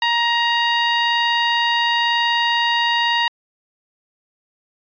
15% pulse tone, 941 Hz, A#5, 16 cents sharp, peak -9 dBFS, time 0.02-3.28 s, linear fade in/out 2 ms, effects resampled to 11025 Hz

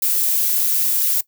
violet noise, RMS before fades -18 dBFS, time 0.02-1.21 s, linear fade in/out 5 ms, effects noise-tail reverb RT60 0.1 s tail -19 dB re dry

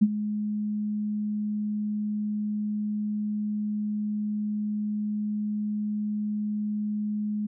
sine tone with ADSR envelope, 210.1 Hz, G#3, 20 cents sharp, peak -13 dBFS, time 0.01-7.47 s, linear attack 16 ms, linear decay 45 ms, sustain -13 dB, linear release 12 ms, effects none

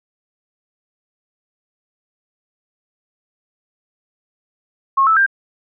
sine tone with pitch steps, 1085 / 1312.8 / 1588.5 Hz, C#6 / E6 / G6, -37 / -8 / +23 cents, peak -10 dBFS, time 4.97-5.264 s, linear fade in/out 10 ms, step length 98 ms, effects none

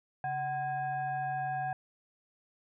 sine tone with frequency modulation, 749 Hz, F#5, 21 cents sharp, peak -31 dBFS, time 0.24-1.73 s, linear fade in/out 2 ms, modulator 887 Hz, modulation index 0.65, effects none

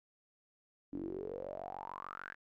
sawtooth tone with band-pass filter sweep, 46.71 Hz, F#1, 17 cents sharp, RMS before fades -44 dBFS, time 0.92-2.35 s, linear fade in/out 20 ms, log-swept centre 280 to 1700 Hz, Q 9.2, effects none

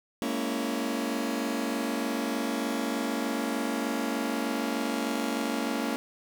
sawtooth chord, A# half-diminished seventh, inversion third, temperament just, 209.8 / 233.1 / 279.7 / 335.6 Hz, G#3 / A#3 / C#4 / E4, +18 / 0 / +16 / +31 cents, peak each -33 / -28 / -28 / -33 dBFS, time 0.22-5.96 s, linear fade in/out 0 ms, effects none

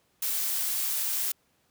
blue noise, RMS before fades -29 dBFS, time 0.22-1.32 s, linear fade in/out 5 ms, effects pink hiss -69 dBFS RMS until 1.7 s + high-pass 80 Hz 12 dB/octave

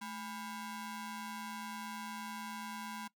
sawtooth ring-modulated tone, 603 Hz, D5, 46 cents sharp, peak -35 dBFS, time 0.01-3.08 s, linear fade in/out 10 ms, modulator 386 Hz, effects noise-tail reverb RT60 0.1 s tail -19 dB re dry

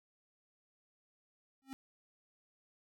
square tone with exponential growth, 267.7 Hz, C4, 40 cents sharp, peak -40 dBFS, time 1.62-1.73 s, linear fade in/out 0 ms, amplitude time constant 22 ms, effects none

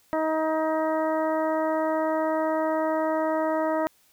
harmonic tone, 315.8 Hz, D#4, 26 cents sharp, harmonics 1 / 2 / 3 / 4 / 5 / 6, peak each -28 / -25 / -30 / -34 / -41 / -39 dBFS, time 0.13-3.87 s, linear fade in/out 0 ms, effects white hiss -62 dBFS RMS until 4.12 s

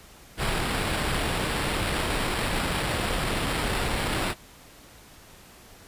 pink noise with sample-and-hold, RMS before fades -27 dBFS, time 0.37-4.35 s, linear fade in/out 50 ms, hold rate 6300 Hz, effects pink hiss -50 dBFS RMS until 5.87 s + resampled to 32000 Hz

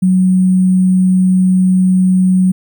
sine tone with sample-and-hold, 185.1 Hz, F#3, 1 cent sharp, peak -7 dBFS, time 0.02-2.52 s, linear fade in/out 10 ms, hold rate 8820 Hz, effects none

